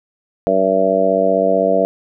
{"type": "harmonic tone", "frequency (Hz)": 95.7, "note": "G2", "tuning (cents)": -41, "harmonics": [2, 3, 4, 5, 6, 7], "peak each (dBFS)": [-23, -23, -25, -18, -17, -16], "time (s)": [0.47, 1.85], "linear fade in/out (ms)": 0, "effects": []}